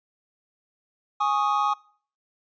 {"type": "chord", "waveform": "triangle", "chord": "Ab suspended fourth", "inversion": "none", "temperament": "just", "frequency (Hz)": [830.6, 1107.5, 1245.9], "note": ["Ab5", "Db6", "Eb6"], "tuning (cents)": [0, -2, 2], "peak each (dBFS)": [-23, -24, -23], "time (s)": [1.2, 1.74], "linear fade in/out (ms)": 10, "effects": ["noise-tail reverb RT60 0.5 s tail -24 dB re dry", "resampled to 16000 Hz"]}